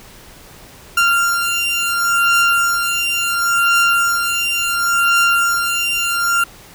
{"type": "beating tone pair", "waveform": "30% pulse", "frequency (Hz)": [1388, 1388.71], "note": ["F6", "F6"], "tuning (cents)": [-11, -10], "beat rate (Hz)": 0.71, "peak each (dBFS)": -14, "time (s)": [0.97, 6.44], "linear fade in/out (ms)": 5, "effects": ["pink hiss -41 dBFS RMS until 6.74 s"]}